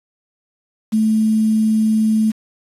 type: tone with quantisation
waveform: sine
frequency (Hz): 218.4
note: A3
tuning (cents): -13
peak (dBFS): -12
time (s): 0.92-2.32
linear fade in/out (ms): 20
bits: 6
effects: resampled to 32000 Hz